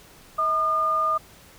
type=tone pair together; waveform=sine; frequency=640.1 / 1215 Hz; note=D#5 / D#6; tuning=+49 / -42 cents; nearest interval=major seventh; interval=1109 cents; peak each=-30 / -20 dBFS; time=0.38-1.18 s; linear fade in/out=10 ms; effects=pink hiss -50 dBFS RMS until 1.58 s